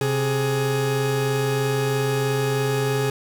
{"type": "tone pair together", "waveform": "40% pulse", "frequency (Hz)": [132.1, 419.4], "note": ["C3", "G#4"], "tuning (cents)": [17, 17], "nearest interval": "octave + minor sixth", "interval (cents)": 2000, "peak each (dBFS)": -22, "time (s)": [0.01, 3.1], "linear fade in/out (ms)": 2, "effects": []}